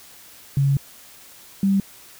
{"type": "tone pair in turn", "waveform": "sine", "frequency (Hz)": [138.59, 196], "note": ["C#3", "G3"], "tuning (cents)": [0, 0], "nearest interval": "tritone", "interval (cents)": 600, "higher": "second", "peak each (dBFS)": -15, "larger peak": "neither", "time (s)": [[0.57, 0.77], [1.63, 1.8]], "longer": "first", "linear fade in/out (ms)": 2, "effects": ["white hiss -46 dBFS RMS until 2.19 s"]}